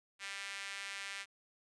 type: tone with high-pass filter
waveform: sawtooth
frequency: 197.4 Hz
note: G3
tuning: 12 cents sharp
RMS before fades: -44 dBFS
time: 0.19-1.26 s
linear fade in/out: 50 ms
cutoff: 2000 Hz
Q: 1.8
effects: resampled to 22050 Hz + 10-bit